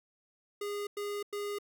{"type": "tone bursts", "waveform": "square", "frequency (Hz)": 409.7, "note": "G#4", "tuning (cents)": -24, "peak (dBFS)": -35, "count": 3, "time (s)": [0.61, 1.586], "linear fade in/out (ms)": 5, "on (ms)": 260, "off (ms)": 98, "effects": []}